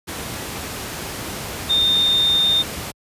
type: tone in noise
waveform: sine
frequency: 3638 Hz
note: A#7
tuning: 43 cents flat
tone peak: -14 dBFS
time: 1.69-2.63 s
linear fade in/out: 20 ms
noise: pink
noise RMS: -29 dBFS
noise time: 0.07-2.92 s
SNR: +12 dB
effects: high-pass 60 Hz 12 dB/octave + resampled to 32000 Hz